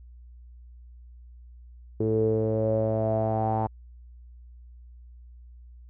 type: tone with low-pass filter sweep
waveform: sawtooth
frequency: 110 Hz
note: A2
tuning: in tune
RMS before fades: -25 dBFS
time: 2-3.67 s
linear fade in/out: 5 ms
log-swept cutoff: 400 to 840 Hz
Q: 8.5
effects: added 60 Hz sine -45 dBFS peak until 5.89 s